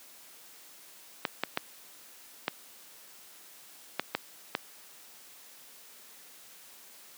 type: clicks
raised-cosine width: 0.3 ms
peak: -11 dBFS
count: 7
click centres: 1.252 / 1.436 / 1.574 / 2.481 / 3.996 / 4.15 / 4.551 s
effects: white hiss -53 dBFS RMS until 7.17 s + high-pass 200 Hz 12 dB/octave